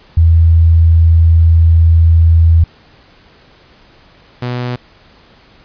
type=tone pair in turn; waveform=sine / sawtooth; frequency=82.41 / 123.25 Hz; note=E2 / B2; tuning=0 / -3 cents; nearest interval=perfect fifth; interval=697 cents; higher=second; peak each=-4 / -13 dBFS; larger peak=first; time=0.17-2.64 / 4.42-4.76 s; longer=first; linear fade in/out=5 ms; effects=pink hiss -45 dBFS RMS until 5.64 s + resampled to 11025 Hz